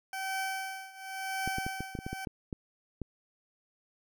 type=tone with tremolo; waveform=20% pulse; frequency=768 Hz; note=G5; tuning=36 cents flat; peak=-26 dBFS; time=0.13-2.25 s; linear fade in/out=2 ms; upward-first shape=triangle; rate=0.94 Hz; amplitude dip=90%
type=clicks; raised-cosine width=3 ms; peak=-23 dBFS; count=11; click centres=1.476 / 1.584 / 1.665 / 1.806 / 1.952 / 1.989 / 2.065 / 2.13 / 2.272 / 2.528 / 3.017 s
effects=none